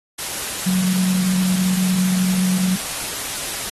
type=tone in noise; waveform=sine; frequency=185 Hz; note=F#3; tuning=in tune; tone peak=-16 dBFS; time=0.66-2.76 s; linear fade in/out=10 ms; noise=white; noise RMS=-26 dBFS; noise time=0.18-3.7 s; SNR=+7 dB; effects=AAC 32 kbps